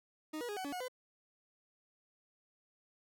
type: tone with pitch steps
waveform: 40% pulse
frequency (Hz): 309.9 / 482.3 / 413 / 751 / 284.3 / 727 / 506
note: D#4 / B4 / G#4 / F#5 / C#4 / F#5 / B4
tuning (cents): -7 / -41 / -10 / +26 / +44 / -31 / +42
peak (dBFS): -38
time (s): 0.33-0.883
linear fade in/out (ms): 10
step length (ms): 79
effects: none